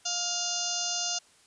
harmonic tone, 704 Hz, F5, 14 cents sharp, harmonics 1 / 2 / 4 / 5 / 6 / 7 / 8 / 9 / 10, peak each -39 / -42 / -37 / -40 / -39 / -35 / -38 / -33 / -42 dBFS, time 0.05-1.19 s, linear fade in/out 10 ms, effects white hiss -60 dBFS RMS until 1.46 s + resampled to 22050 Hz

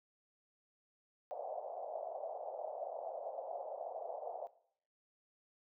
pink band-pass noise, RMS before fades -44 dBFS, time 1.31-4.47 s, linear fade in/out 0 ms, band 560 to 740 Hz, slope 48 dB/octave, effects noise-tail reverb RT60 0.6 s tail -17 dB re dry

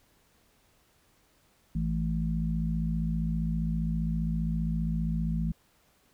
harmonic tone, 55.1 Hz, A1, 3 cents sharp, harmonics 1 / 3 / 4, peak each -31 / -29 / -34 dBFS, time 1.75-5.52 s, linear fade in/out 5 ms, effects pink hiss -66 dBFS RMS until 6.13 s

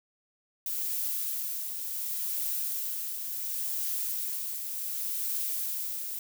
violet noise with tremolo, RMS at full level -31 dBFS, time 0.66-6.19 s, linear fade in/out 2 ms, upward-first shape triangle, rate 0.69 Hz, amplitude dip 45%, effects none

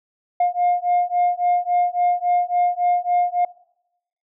sine beating tone pair, 708 / 711.6 Hz, F5 / F5, +23 / +32 cents, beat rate 3.6 Hz, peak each -18 dBFS, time 0.4-3.45 s, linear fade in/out 5 ms, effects noise-tail reverb RT60 0.8 s tail -22 dB re dry + tanh soft clip ceiling -12 dBFS

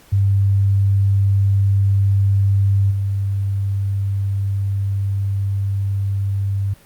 sine tone with level steps, 98.8 Hz, G2, 14 cents sharp, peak -12 / -17 dBFS, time 0.12-6.74 s, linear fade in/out 10 ms, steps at 2.9 s, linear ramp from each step 20 ms, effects pink hiss -49 dBFS RMS until 6.85 s + Opus 48 kbps

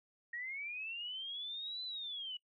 sine linear two-way sweep, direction up then down, 1864.7 to 4051 to 2916 Hz, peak -40 dBFS, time 0.33-2.37 s, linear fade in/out 5 ms, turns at 1.84 s, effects noise-tail reverb RT60 0.1 s tail -23 dB re dry

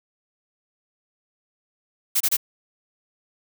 blue noise bursts, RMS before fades -20 dBFS, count 3, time 2.15-2.369 s, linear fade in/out 10 ms, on 55 ms, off 27 ms, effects none

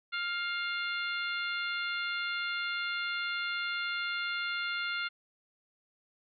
harmonic tone with a mistuned harmonic, 698.5 Hz, F5, in tune, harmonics 2 / 3 / 4 / 5 / 6, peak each -34 / -38 / -40 / -42 / -44 dBFS, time 0.12-5.09 s, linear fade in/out 20 ms, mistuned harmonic 3, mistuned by +26 cents, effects none

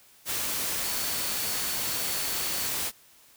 sine tone in noise, 4453 Hz, C#8, 7 cents sharp, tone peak -39 dBFS, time 0.81-2.71 s, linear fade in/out 50 ms, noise white, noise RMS -30 dBFS, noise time 0.25-2.92 s, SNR -12 dB, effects white hiss -57 dBFS RMS until 3.36 s

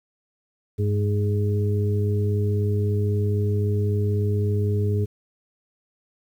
harmonic tone with a mistuned harmonic, 103.83 Hz, G#2, in tune, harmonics 1 / 2 / 3 / 4, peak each -20 / -31 / -36 / -28 dBFS, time 0.78-5.06 s, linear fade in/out 20 ms, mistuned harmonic 1, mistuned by -53 cents, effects 9-bit

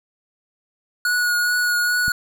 square tone with vibrato, 1455 Hz, F#6, 29 cents flat, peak -18 dBFS, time 1.05-2.12 s, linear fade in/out 2 ms, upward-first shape triangle, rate 2.4 Hz, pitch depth 19 cents each way
click, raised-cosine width 5 ms, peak -18 dBFS, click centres 2.081 s
effects none

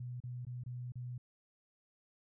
sine tone with dropouts, 123.47 Hz, B2, in tune, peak -40 dBFS, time 0-1.18 s, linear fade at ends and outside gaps 5 ms, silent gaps 0.203-0.237 / 0.451-0.467 / 0.637-0.661 / 0.921-0.955 s, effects none

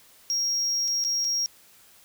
triangle tone with dropouts, 5600 Hz, F8, 4 cents sharp, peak -22 dBFS, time 0.3-1.46 s, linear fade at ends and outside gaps 0 ms, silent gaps 0.878-0.881 / 1.04-1.048 / 1.244-1.248 s, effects white hiss -55 dBFS RMS until 2.04 s

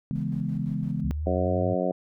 sine chord, C# minor seventh, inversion none, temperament equal, 138.59 / 164.81 / 207.7 / 246.9 Hz, C#3 / E3 / G#3 / B3, 0 / 0 / 0 / 0 cents, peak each -31 / -30 / -31 / -35 dBFS, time 0.11-1.11 s, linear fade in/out 0 ms
brown noise with tremolo, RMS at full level -47 dBFS, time 0.15-1.01 s, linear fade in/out 5 ms, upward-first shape square, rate 5.9 Hz, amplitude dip 55%
sine exponential sweep, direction up, 69.3 to 103.83 Hz, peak -27 dBFS, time 1.03-1.75 s, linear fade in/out 20 ms
harmonic tone, 90.9 Hz, F#2, 30 cents flat, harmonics 2 / 3 / 4 / 5 / 6 / 7 / 8, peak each -30 / -32 / -32 / -33 / -29 / -30 / -34 dBFS, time 1.26-1.92 s, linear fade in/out 10 ms
effects none

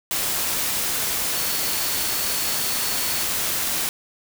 sine tone in noise, 4423 Hz, C#8, 5 cents flat, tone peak -33 dBFS, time 1.36-3.23 s, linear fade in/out 0 ms, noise white, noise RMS -24 dBFS, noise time 0.11-3.89 s, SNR -12 dB, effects none

